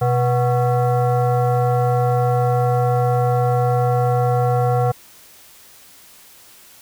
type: tone with frequency modulation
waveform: sine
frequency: 124.8 Hz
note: B2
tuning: 19 cents sharp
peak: -14 dBFS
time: 0.01-4.92 s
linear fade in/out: 10 ms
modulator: 614 Hz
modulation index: 1.1
effects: white hiss -46 dBFS RMS until 6.81 s